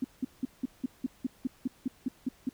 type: tone bursts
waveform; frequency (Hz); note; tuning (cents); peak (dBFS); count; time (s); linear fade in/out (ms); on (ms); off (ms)
sine; 256.9; C4; -32; -26; 13; 0.02-2.492; 5; 24; 180
effects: pink hiss -61 dBFS RMS until 2.53 s